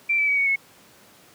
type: tone with pitch steps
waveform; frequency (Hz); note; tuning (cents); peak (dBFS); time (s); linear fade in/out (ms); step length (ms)
sine; 2349 / 2309 / 2269 / 2230 / 2192; D7 / D7 / C#7 / C#7 / C#7; 0 / -30 / +40 / +10 / -20; -18; 0.09-0.56; 10; 94
effects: pink hiss -52 dBFS RMS until 1.34 s + high-pass 150 Hz 12 dB/octave